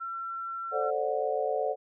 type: tone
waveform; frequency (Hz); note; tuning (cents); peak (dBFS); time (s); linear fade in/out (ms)
sine; 1353; E6; +45; -33; 0-0.91; 20
type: chord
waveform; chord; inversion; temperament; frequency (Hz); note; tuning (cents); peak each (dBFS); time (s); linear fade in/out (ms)
sine; D dominant seventh; second; just; 440.5 / 528.6 / 587.3 / 734.2; A4 / C5 / D5 / F#5; +2 / +18 / 0 / -14; -32; 0.71-1.76; 50
effects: none